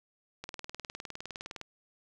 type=click train; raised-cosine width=0.2 ms; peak=-23 dBFS; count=24; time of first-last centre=0.44-1.613 s; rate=19.6 Hz; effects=none